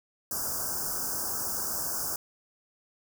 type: band-stop noise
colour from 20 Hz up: white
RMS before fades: -32 dBFS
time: 0.31-2.16 s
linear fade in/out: 2 ms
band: 1600 to 4900 Hz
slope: 96 dB/octave
effects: none